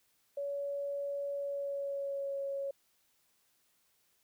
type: tone with pitch glide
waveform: sine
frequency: 565 to 553.4 Hz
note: C#5 to C#5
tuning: +33 to -3 cents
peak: -34 dBFS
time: 0.37-2.71 s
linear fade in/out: 5 ms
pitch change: -36 cents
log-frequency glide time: 1.33-2.4 s
effects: white hiss -73 dBFS RMS until 4.23 s